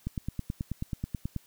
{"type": "click train", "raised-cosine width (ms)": 5, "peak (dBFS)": -19, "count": 13, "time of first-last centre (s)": [0.07, 1.363], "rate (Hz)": 9.28, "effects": ["white hiss -61 dBFS RMS until 1.46 s"]}